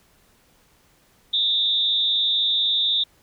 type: tone with amplitude modulation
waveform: sine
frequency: 3626 Hz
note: A#7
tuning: 49 cents flat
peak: -14 dBFS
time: 1.33-3.04 s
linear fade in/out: 10 ms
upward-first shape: sine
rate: 240 Hz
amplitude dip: 90%
effects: pink hiss -59 dBFS RMS until 3.22 s